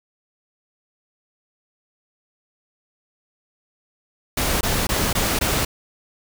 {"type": "noise bursts", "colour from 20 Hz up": "pink", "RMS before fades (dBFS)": -21, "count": 5, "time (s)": [4.37, 5.65], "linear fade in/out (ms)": 5, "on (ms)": 240, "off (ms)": 20, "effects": []}